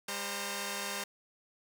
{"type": "tone cluster", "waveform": "5% pulse", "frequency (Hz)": [200.7, 524, 924], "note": ["G3", "C5", "A#5"], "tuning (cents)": [41, 2, -16], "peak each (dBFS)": -28, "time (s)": [0.08, 1.04], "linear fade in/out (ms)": 5, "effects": []}